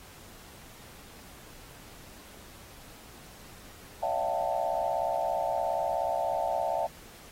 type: tone cluster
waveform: sine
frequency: 565 / 629 / 686 / 765 / 888 Hz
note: C#5 / D#5 / F5 / G5 / A5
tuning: +33 / +19 / -31 / -42 / +16 cents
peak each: -35 / -34 / -31 / -33 / -34 dBFS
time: 4.02-6.87 s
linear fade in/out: 10 ms
effects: pink hiss -51 dBFS RMS until 7.31 s + AAC 48 kbps